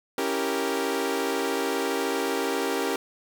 sawtooth chord, C# diminished seventh, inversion none, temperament equal, 277.2 / 329.6 / 392 / 466.2 Hz, C#4 / E4 / G4 / Bb4, 0 / 0 / 0 / 0 cents, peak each -27 / -30 / -25 / -26 dBFS, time 0.18-2.96 s, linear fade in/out 2 ms, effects none

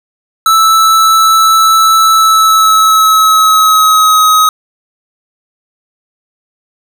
square tone with pitch glide, 1315 to 1265.8 Hz, E6 to D#6, -5 to +29 cents, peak -5 dBFS, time 0.46-4.49 s, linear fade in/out 2 ms, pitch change -66 cents, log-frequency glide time 2.09-4.23 s, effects none

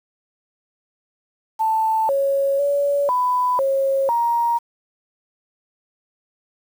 sine tone with pitch steps, 883 / 552 / 568 / 996 / 543 / 939 Hz, A5 / C#5 / C#5 / B5 / C#5 / A#5, +6 / -7 / +42 / +14 / -36 / +12 cents, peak -16 dBFS, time 1.59-4.59 s, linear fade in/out 20 ms, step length 500 ms, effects 7-bit

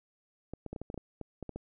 clicks, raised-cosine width 2 ms, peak -26 dBFS, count 12, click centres 0.536 / 0.663 / 0.73 / 0.762 / 0.816 / 0.901 / 0.943 / 0.977 / 1.213 / 1.427 / 1.493 / 1.56 s, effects none

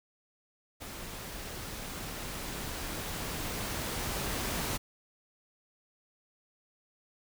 pink noise with level ramp, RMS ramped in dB -43 to -33 dBFS, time 0.8-4.78 s, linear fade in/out 20 ms, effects none

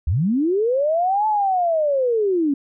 sine linear two-way sweep, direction up then down, 62.5 to 873 to 269.4 Hz, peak -16 dBFS, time 0.07-2.54 s, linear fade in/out 5 ms, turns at 1.27 s, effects none

